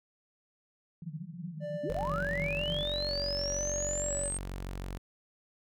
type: band-pass noise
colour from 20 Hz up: white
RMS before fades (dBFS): -41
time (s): 1.02-2.83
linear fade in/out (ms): 2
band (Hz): 150 to 180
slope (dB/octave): 96
type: tone with vibrato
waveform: triangle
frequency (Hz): 581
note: D5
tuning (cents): -19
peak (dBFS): -33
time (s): 1.6-4.31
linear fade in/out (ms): 50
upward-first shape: square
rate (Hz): 1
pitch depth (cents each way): 24
type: linear sweep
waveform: sine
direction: up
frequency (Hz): 236.9 to 8540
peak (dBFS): -33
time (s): 1.83-4.38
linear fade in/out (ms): 10
type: tone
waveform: sawtooth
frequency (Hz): 46.25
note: F#1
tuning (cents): 0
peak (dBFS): -33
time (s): 1.89-4.98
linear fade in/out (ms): 10
effects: none